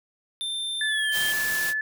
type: tone with pitch glide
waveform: square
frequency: 3576 to 3149 Hz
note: A7 to G7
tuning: +27 to +7 cents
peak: -28 dBFS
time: 0.41-1.32 s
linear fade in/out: 0 ms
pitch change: -220 cents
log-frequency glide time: 0.86-1.1 s
type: tone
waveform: sine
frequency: 1734 Hz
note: A6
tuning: 26 cents flat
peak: -24 dBFS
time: 0.81-1.81 s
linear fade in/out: 2 ms
type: noise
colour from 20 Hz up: white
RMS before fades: -31 dBFS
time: 1.11-1.74 s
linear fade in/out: 50 ms
effects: none